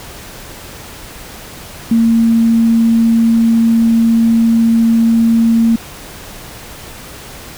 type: tone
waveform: sine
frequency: 228.6 Hz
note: A#3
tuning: 34 cents flat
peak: -7 dBFS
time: 1.91-5.76 s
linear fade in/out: 5 ms
effects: pink hiss -32 dBFS RMS until 7.57 s